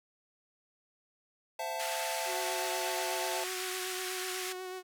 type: chord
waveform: square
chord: F# half-diminished seventh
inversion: second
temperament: equal with one note detuned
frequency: 523.3 / 668.5 / 740 / 880 Hz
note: C5 / E5 / F#5 / A5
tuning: 0 / +24 / 0 / 0 cents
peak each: -43 / -39 / -45 / -39 dBFS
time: 1.59-3.44 s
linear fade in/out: 5 ms
type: band-pass noise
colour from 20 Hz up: pink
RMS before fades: -39 dBFS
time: 1.79-4.53 s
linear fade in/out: 10 ms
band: 1400 to 13000 Hz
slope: 24 dB/octave
type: tone with vibrato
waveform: sawtooth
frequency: 370 Hz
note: F#4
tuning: in tune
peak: -35 dBFS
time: 2.25-4.83 s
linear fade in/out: 50 ms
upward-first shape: sine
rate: 8.1 Hz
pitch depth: 21 cents each way
effects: none